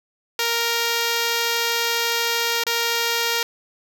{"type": "tone with dropouts", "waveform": "5% pulse", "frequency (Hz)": 466.2, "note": "A#4", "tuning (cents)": 0, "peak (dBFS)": -8, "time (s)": [0.39, 3.43], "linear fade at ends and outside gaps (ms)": 2, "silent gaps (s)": [2.637, 2.666], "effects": []}